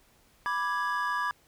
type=chord; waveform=triangle; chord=G# diminished; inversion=first; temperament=equal; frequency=987.8 / 1174.7 / 1661.2 Hz; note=B5 / D6 / G#6; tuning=0 / 0 / 0 cents; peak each=-30 dBFS; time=0.46-1.31 s; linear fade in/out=0 ms; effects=pink hiss -63 dBFS RMS until 1.47 s